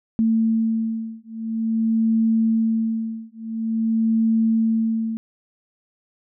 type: beating tone pair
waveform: sine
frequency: 224 / 224.48 Hz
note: A3 / A3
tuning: +31 / +35 cents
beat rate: 0.48 Hz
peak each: -21 dBFS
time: 0.19-5.17 s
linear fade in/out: 0 ms
effects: none